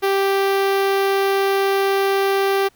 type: tone with notch filter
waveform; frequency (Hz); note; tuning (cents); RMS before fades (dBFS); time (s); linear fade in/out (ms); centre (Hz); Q
sawtooth; 392; G4; 0; -18; 0.02-2.69; 20; 7600; 0.87
effects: pink hiss -57 dBFS RMS until 2.75 s